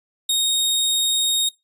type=tone; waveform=sawtooth; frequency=3729 Hz; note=A#7; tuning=in tune; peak=-14 dBFS; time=0.29-1.49 s; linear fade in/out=5 ms; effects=noise-tail reverb RT60 0.2 s tail -24 dB re dry + resampled to 32000 Hz